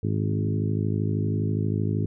harmonic tone with a mistuned harmonic, 52.6 Hz, G#1, 23 cents sharp, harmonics 2 / 3 / 4 / 5 / 6 / 7 / 8, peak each -25 / -29 / -31 / -33 / -35 / -36 / -37 dBFS, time 0.03-2.06 s, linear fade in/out 5 ms, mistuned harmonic 2, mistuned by -19 cents, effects none

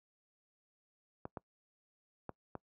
clicks, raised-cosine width 1 ms, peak -27 dBFS, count 4, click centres 1.254 / 1.372 / 2.293 / 2.553 s, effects noise-tail reverb RT60 0.1 s tail -24 dB re dry + high-pass 80 Hz 12 dB/octave

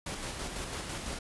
pink noise with tremolo, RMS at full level -37 dBFS, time 0.06-1.19 s, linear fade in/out 5 ms, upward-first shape square, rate 6 Hz, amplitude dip 30%, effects resampled to 24000 Hz

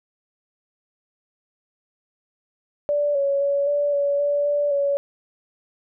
sine tone with pitch steps, 583 / 558 / 564 / 579 / 568 / 577 / 581 / 564 Hz, D5 / C#5 / C#5 / D5 / C#5 / D5 / D5 / C#5, -13 / +11 / +30 / -25 / +42 / -31 / -19 / +30 cents, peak -18 dBFS, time 2.89-4.97 s, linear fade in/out 0 ms, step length 260 ms, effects none

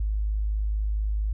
sine tone, 52.2 Hz, G#1, 10 cents sharp, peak -23 dBFS, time 0-1.33 s, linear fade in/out 5 ms, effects none

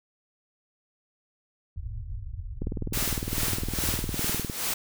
pink low-pass noise, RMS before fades -35 dBFS, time 1.76-4.17 s, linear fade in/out 10 ms, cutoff 120 Hz, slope 96 dB/octave
click train, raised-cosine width 3 ms, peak -18 dBFS, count 38, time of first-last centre 2.62-4.498 s, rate 19.7 Hz
white noise with tremolo, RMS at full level -28 dBFS, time 2.93-4.74 s, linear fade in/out 5 ms, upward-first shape sine, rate 2.4 Hz, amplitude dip 75%
effects none

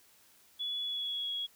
sine tone with pitch glide, 3405 to 3329 Hz, G#7 to G#7, +42 to +3 cents, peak -33 dBFS, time 0.59-1.47 s, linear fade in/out 20 ms, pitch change -39 cents, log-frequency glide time 0.82-1.31 s, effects white hiss -63 dBFS RMS until 1.55 s

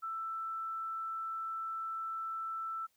sine tone, 1327 Hz, E6, 11 cents sharp, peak -36 dBFS, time 0.02-2.87 s, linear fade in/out 20 ms, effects white hiss -75 dBFS RMS until 2.96 s

